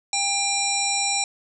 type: harmonic tone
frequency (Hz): 797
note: G5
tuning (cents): +28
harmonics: 1 / 3 / 5 / 7 / 9 / 10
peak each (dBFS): -28 / -28 / -28 / -28 / -28 / -28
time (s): 0.13-1.24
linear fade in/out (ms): 2
effects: none